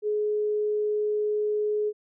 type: tone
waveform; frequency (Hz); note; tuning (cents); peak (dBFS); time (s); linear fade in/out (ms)
sine; 421.4; G#4; +25; -23; 0.02-1.93; 50
effects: none